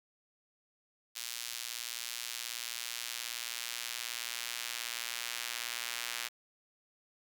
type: tone with high-pass filter sweep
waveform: sawtooth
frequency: 118.7 Hz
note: A#2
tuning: 32 cents sharp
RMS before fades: -40 dBFS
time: 1.15-6.29 s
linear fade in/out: 20 ms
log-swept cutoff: 3800 to 2200 Hz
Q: 0.82
effects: none